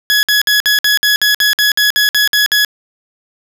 20% pulse tone bursts, 1684 Hz, G#6, 24 cents sharp, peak -4 dBFS, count 14, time 0.1-2.648 s, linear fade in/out 0 ms, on 130 ms, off 56 ms, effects none

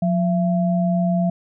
sine tone pair together, 178.8 / 674 Hz, F3 / E5, +41 / +38 cents, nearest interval octave + major seventh, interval 2297 cents, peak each -17 / -23 dBFS, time 0.02-1.3 s, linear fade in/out 5 ms, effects none

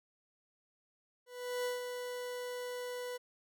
40% pulse tone with ADSR envelope, 493.9 Hz, B4, in tune, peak -32 dBFS, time 1.26-3.18 s, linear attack 390 ms, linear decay 150 ms, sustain -6 dB, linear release 19 ms, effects none

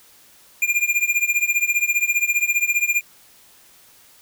square tone with tremolo, 2406 Hz, D7, 41 cents sharp, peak -14 dBFS, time 0.62-3.01 s, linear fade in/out 2 ms, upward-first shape triangle, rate 15 Hz, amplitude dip 95%, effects white hiss -51 dBFS RMS until 4.21 s

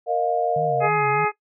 sine chord, Bb suspended fourth, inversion none, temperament equal with one note detuned, 466.2 / 622.3 / 707.8 Hz, Bb4 / Eb5 / F5, 0 / 0 / +23 cents, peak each -24 / -25 / -22 dBFS, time 0.06-0.9 s, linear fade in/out 50 ms
sine tone with vibrato, 145.3 Hz, D3, 18 cents flat, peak -28 dBFS, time 0.56-1.25 s, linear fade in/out 5 ms, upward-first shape sine, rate 3.3 Hz, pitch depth 130 cents each way
harmonic tone, 420 Hz, G#4, 19 cents sharp, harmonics 1 / 2 / 3 / 4 / 5 / 6, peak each -24 / -22 / -24 / -31 / -28 / -30 dBFS, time 0.8-1.32 s, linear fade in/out 50 ms
effects noise-tail reverb RT60 0.1 s tail -18 dB re dry

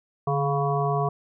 harmonic tone with a mistuned harmonic, 140.4 Hz, C#3, 22 cents sharp, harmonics 1 / 3 / 5 / 7 / 8, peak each -25 / -28 / -27 / -32 / -30 dBFS, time 0.27-1.09 s, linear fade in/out 5 ms, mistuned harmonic 1, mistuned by +49 cents, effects none

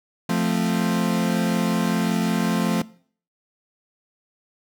40% pulse chord, F major, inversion none, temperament equal, 174.61 / 220 / 261.6 Hz, F3 / A3 / C4, 0 / 0 / 0 cents, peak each -22 / -23 / -27 dBFS, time 0.29-2.82 s, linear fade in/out 5 ms, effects noise-tail reverb RT60 0.5 s tail -20 dB re dry

